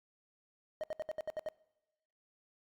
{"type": "tone bursts", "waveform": "triangle", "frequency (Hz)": 622.3, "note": "D#5", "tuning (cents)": 0, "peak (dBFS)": -33, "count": 8, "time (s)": [0.81, 1.487], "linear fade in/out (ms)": 0, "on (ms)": 26, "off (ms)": 67, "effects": ["noise-tail reverb RT60 1.0 s tail -23 dB re dry", "Opus 48 kbps"]}